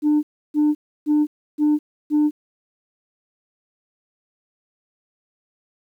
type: tone bursts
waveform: sine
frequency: 299.3 Hz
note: D4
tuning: 33 cents sharp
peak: -12 dBFS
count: 5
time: 0.02-2.31 s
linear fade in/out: 50 ms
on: 210 ms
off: 310 ms
effects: tanh soft clip ceiling -12 dBFS + 9-bit